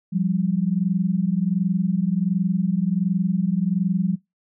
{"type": "tone pair together", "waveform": "sine", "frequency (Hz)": [174.44, 195.8], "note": ["F3", "G3"], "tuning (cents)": [-2, -2], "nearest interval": "major second", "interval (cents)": 200, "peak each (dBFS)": [-21, -22], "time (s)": [0.12, 4.16], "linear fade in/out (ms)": 20, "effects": ["noise-tail reverb RT60 0.2 s tail -23 dB re dry"]}